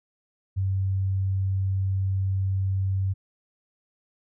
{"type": "tone", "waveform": "sine", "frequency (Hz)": 96, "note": "G2", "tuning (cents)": -36, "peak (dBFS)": -22, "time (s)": [0.56, 3.14], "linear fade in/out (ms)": 20, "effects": []}